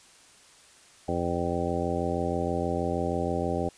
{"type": "harmonic tone", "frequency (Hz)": 86.3, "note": "F2", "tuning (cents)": -20, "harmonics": [1, 2, 3, 4, 5, 6, 7, 9], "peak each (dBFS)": [-34, -34, -34, -34, -34, -34, -34, -34], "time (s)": [1.08, 3.69], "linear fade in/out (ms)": 5, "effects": ["white hiss -55 dBFS RMS until 3.77 s", "resampled to 22050 Hz"]}